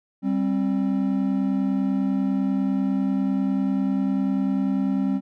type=tone pair together; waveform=triangle; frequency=195.8 / 265.9 Hz; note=G3 / C4; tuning=-2 / +28 cents; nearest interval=perfect fourth; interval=530 cents; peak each=-21 dBFS; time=0.22-5.21 s; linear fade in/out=50 ms; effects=none